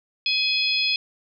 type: harmonic tone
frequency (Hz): 841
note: G#5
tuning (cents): +22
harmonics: 3 / 4 / 5 / 6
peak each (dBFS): -24 / -25 / -26 / -27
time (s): 0.26-0.96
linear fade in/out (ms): 2
effects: none